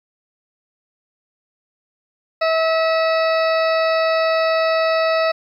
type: harmonic tone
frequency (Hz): 647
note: E5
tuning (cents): -32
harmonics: 1 / 2 / 3 / 4 / 6 / 7 / 8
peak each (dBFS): -16 / -22 / -26 / -28 / -32 / -33 / -34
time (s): 2.41-5.32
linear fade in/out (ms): 10
effects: 9-bit